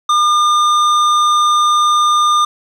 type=tone; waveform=square; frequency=1207 Hz; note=D6; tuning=47 cents sharp; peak=-10 dBFS; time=0.09-2.45 s; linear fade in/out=5 ms; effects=low-pass 6000 Hz 12 dB/octave + 8-bit